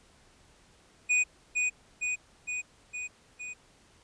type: tone with echo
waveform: square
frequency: 2476 Hz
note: D#7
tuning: 9 cents flat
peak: -23 dBFS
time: 1.09-1.24 s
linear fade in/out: 20 ms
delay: 460 ms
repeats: 5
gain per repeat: -3 dB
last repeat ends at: 3.54 s
effects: pink hiss -61 dBFS RMS until 4.03 s + resampled to 22050 Hz